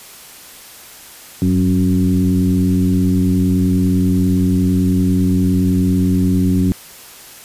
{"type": "tone with frequency modulation", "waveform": "sine", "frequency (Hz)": 185, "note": "F#3", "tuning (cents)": 0, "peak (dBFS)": -11, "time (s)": [1.42, 6.72], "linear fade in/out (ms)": 0, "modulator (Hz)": 90.3, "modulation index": 1.2, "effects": ["white hiss -38 dBFS RMS until 7.44 s", "resampled to 32000 Hz"]}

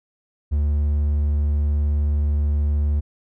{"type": "tone", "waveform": "triangle", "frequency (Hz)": 73.42, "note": "D2", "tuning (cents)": 0, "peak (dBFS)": -15, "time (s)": [0.51, 3.01], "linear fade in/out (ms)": 20, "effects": []}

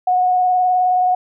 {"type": "tone with vibrato", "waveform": "sine", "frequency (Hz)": 731, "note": "F#5", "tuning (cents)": -21, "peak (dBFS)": -12, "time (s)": [0.07, 1.15], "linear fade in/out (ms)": 5, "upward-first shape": "triangle", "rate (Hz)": 19, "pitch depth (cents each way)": 22, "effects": []}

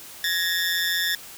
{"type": "ring-modulated tone", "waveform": "20% pulse", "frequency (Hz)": 1769, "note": "A6", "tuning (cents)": 9, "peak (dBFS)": -14, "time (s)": [0.24, 1.15], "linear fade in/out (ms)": 2, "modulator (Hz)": 87.4, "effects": ["white hiss -42 dBFS RMS until 1.37 s"]}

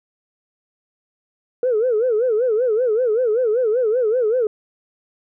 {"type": "tone with vibrato", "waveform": "sine", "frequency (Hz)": 466.2, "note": "A#4", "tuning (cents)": 0, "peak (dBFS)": -14, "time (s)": [1.63, 4.47], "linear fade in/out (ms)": 2, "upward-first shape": "sine", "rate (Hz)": 5.2, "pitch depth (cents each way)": 180, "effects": ["tanh soft clip ceiling -11 dBFS"]}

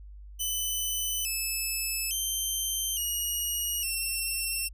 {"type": "tone with pitch steps", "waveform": "5% pulse", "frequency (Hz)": [3015, 2610, 3121, 2883, 2704], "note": ["F#7", "E7", "G7", "F#7", "E7"], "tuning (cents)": [32, -18, -8, -46, 43], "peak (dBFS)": -20, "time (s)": [0.39, 4.69], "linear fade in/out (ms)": 20, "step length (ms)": 860, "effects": ["added 50 Hz sine -43 dBFS peak until 4.73 s", "resampled to 32000 Hz"]}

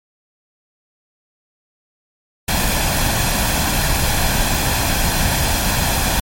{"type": "noise with comb filter", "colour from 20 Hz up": "pink", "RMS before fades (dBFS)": -17, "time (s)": [2.48, 6.2], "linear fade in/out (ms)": 5, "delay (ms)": 1.2, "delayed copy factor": 0.5, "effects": ["MP3 64 kbps"]}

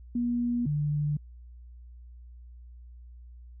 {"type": "tone pair in turn", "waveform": "sine", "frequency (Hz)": [240.3, 147.88], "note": ["B3", "D3"], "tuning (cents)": [-47, 12], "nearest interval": "minor sixth", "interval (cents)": 841, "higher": "first", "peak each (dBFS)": -25, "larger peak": "neither", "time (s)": [[0.15, 0.66], [0.66, 1.17]], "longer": "neither", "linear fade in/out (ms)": 5, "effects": ["added 60 Hz sine -45 dBFS peak until 3.6 s"]}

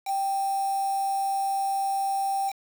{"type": "tone with quantisation", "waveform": "sine", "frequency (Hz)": 784, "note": "G5", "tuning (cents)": 0, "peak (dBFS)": -24, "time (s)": [0.05, 2.53], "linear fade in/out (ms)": 50, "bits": 6, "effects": []}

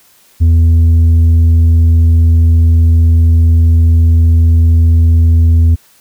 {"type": "tone with tanh clipping", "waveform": "sine", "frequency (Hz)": 82.41, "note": "E2", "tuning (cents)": 0, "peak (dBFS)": -5, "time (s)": [0.4, 5.76], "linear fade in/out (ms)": 20, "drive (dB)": 4, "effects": ["white hiss -47 dBFS RMS until 6 s"]}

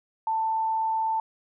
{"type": "tone", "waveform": "sine", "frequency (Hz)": 888, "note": "A5", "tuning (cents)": 16, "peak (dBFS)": -23, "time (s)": [0.27, 1.2], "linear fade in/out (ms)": 2, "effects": []}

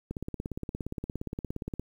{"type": "click train", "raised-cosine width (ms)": 3, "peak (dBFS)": -21, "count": 30, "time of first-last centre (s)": [0.11, 1.796], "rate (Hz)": 17.2, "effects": ["9-bit"]}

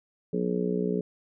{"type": "harmonic tone", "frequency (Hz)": 60.5, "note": "B1", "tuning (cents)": -35, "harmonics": [3, 4, 5, 6, 7, 8, 9], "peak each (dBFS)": [-29, -33, -35, -40, -29, -39, -41], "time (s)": [0.33, 1.01], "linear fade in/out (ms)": 5, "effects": []}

